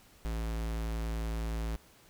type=tone; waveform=square; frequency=55.6 Hz; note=A1; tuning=19 cents sharp; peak=-33 dBFS; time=0.25-1.76 s; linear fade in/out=0 ms; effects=pink hiss -60 dBFS RMS until 2.09 s